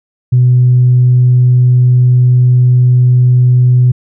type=tone; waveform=sine; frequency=124.8 Hz; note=B2; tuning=19 cents sharp; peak=-3 dBFS; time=0.32-3.92 s; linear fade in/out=10 ms; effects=tanh soft clip ceiling 0 dBFS